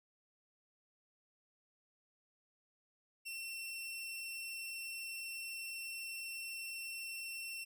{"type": "tone", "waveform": "sawtooth", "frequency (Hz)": 2706, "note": "E7", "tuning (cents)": 45, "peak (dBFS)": -39, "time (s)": [3.25, 7.65], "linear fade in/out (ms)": 20, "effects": []}